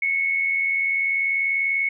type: tone with amplitude modulation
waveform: sine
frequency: 2200 Hz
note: C#7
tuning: 14 cents flat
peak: -17 dBFS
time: 0.02-1.89 s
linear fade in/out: 5 ms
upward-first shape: sine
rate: 80.2 Hz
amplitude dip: 50%
effects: none